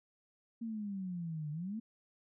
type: exponential two-way sweep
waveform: sine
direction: down then up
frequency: 233.1 to 146.83 to 233.1 Hz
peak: -37 dBFS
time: 0.61-1.8 s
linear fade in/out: 10 ms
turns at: 1.51 s
effects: none